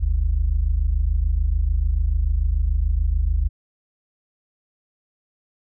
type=tone pair together; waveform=sine; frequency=45.74 / 72.6 Hz; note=F#1 / D2; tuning=-19 / -19 cents; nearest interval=minor sixth; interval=800 cents; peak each=-18 / -19 dBFS; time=0-3.49 s; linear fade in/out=20 ms; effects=tanh soft clip ceiling -12 dBFS